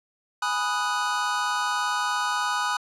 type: chord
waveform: square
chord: G# minor seventh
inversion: none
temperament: equal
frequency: 830.6 / 987.8 / 1244.5 / 1480 Hz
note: G#5 / B5 / D#6 / F#6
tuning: 0 / 0 / 0 / 0 cents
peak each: -32 / -30 / -29 / -30 dBFS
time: 0.42-2.77 s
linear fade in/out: 5 ms
effects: low-pass 8000 Hz 12 dB/octave